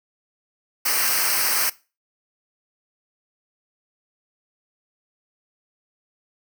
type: noise with comb filter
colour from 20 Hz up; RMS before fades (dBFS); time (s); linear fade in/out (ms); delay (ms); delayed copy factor
white; -21; 0.85-1.7; 10; 0.28; -0.8
effects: noise-tail reverb RT60 0.3 s tail -20 dB re dry